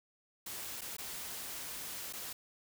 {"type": "noise with dropouts", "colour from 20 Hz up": "white", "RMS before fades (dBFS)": -43, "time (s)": [0.46, 2.33], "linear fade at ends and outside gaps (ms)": 5, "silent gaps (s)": [[0.81, 0.816], [0.968, 0.983], [2.127, 2.134]], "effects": []}